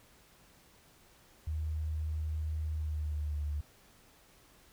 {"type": "tone with pitch glide", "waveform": "sine", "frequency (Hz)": [77.78, 73.84], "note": ["D#2", "D2"], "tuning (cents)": [0, 10], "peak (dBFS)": -32, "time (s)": [1.47, 3.61], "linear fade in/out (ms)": 5, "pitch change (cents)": -90, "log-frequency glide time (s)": [2.72, 3.42], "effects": ["pink hiss -62 dBFS RMS until 4.72 s"]}